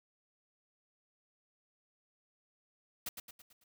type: noise with echo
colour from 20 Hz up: white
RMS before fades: -39 dBFS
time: 3.06-3.09 s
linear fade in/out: 5 ms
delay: 110 ms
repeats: 5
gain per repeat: -6 dB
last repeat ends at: 3.64 s
effects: none